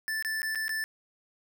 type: tone with dropouts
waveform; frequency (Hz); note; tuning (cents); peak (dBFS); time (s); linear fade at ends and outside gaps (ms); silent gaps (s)
square; 1760; A6; 0; -30; 0.08-0.84; 0; 0.225-0.248 / 0.419-0.43 / 0.549-0.556 / 0.681-0.693
effects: none